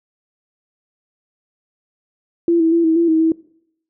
sine tone with pitch steps, 339.2 / 325.6 / 336.3 / 322.3 / 337.5 / 319.5 / 323.7 Hz, E4 / E4 / E4 / E4 / E4 / D#4 / E4, +50 / -21 / +35 / -39 / +41 / +46 / -31 cents, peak -11 dBFS, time 2.48-3.32 s, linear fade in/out 2 ms, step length 120 ms, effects noise-tail reverb RT60 0.7 s tail -22 dB re dry

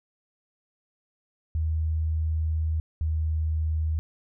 sine tone pair in turn, 79.2 / 78.74 Hz, D#2 / D#2, +31 / +21 cents, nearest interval unison, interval 10 cents, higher first, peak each -23 / -23 dBFS, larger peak neither, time 1.55-2.8 / 3.01-3.99 s, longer first, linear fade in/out 0 ms, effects none

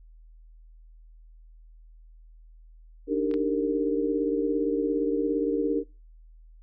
sine chord, Eb major seventh, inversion third, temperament equal with one note detuned, 293.7 / 311.1 / 392 / 460.8 Hz, D4 / Eb4 / G4 / Bb4, 0 / 0 / 0 / -20 cents, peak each -27 / -33 / -30 / -27 dBFS, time 3.07-5.84 s, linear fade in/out 50 ms
clicks, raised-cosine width 0.3 ms, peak -31 / -25 dBFS, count 2, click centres 3.313 / 3.34 s
effects noise-tail reverb RT60 0.3 s tail -24 dB re dry + added 40 Hz sine -48 dBFS peak until 6.62 s

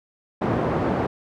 pink band-pass noise, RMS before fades -23 dBFS, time 0.41-1.07 s, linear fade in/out 10 ms, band 130 to 910 Hz, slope 12 dB/octave, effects none

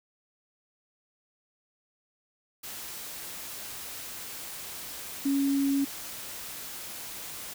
sine tone in noise, 277.2 Hz, C#4, in tune, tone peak -23 dBFS, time 5.25-5.85 s, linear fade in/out 10 ms, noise white, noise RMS -40 dBFS, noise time 2.63-7.54 s, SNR +14 dB, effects none

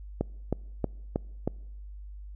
click train, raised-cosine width 2 ms, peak -13 dBFS, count 5, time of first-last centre 0.21-1.476 s, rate 3.16 Hz, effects noise-tail reverb RT60 1.0 s tail -26 dB re dry + added 50 Hz sine -40 dBFS peak until 2.35 s

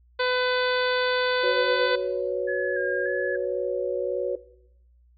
harmonic tone, 502 Hz, B4, 28 cents sharp, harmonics 1 / 2 / 3 / 4 / 5 / 6 / 7 / 8 / 9, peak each -24 / -30 / -28 / -35 / -37 / -40 / -34 / -39 / -37 dBFS, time 0.19-1.96 s, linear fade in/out 10 ms
sine chord, F# suspended fourth, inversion none, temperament just, 370 / 493.3 / 555 Hz, F#4 / B4 / C#5, 0 / -2 / +2 cents, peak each -28 dBFS, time 1.43-4.36 s, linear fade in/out 10 ms
sine tone with vibrato, 1661.2 Hz, G#6, in tune, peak -28 dBFS, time 2.47-3.37 s, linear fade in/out 20 ms, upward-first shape square, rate 1.7 Hz, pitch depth 42 cents each way
effects noise-tail reverb RT60 0.8 s tail -17 dB re dry + added 60 Hz sine -55 dBFS peak until 5.17 s

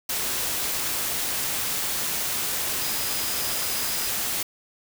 sine tone in noise, 4978 Hz, D#8, in tune, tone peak -36 dBFS, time 2.81-4.09 s, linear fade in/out 5 ms, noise white, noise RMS -27 dBFS, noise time 0.09-4.43 s, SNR -12 dB, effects none

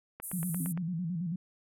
click train, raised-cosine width 0.5 ms, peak -28 dBFS, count 6, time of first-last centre 0.2-0.775 s, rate 8.69 Hz
pink band-pass noise, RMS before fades -41 dBFS, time 0.22-0.73 s, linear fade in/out 20 ms, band 9200 to 13000 Hz, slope 48 dB/octave
sine tone with vibrato, 172 Hz, F3, 26 cents flat, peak -31 dBFS, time 0.33-1.36 s, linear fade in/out 5 ms, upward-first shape square, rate 9.1 Hz, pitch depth 100 cents each way
sine tone with exponential decay, 261.6 Hz, C4, in tune, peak -35 dBFS, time 0.6-0.9 s, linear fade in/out 5 ms, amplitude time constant 64 ms
effects none

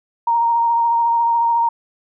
sine tone with vibrato, 932.3 Hz, A#5, in tune, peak -13 dBFS, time 0.27-1.69 s, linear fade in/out 5 ms, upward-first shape triangle, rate 14 Hz, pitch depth 21 cents each way, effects none

